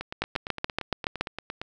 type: two click trains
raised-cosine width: 0.3 ms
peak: -17 / -9 dBFS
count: 15 / 8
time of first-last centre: 0.01-1.616 / 0.22-1.21 s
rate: 8.72 / 7.07 Hz
effects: none